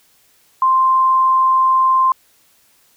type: tone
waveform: sine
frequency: 1046.5 Hz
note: C6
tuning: in tune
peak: -10 dBFS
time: 0.62-2.12 s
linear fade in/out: 2 ms
effects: white hiss -55 dBFS RMS until 2.96 s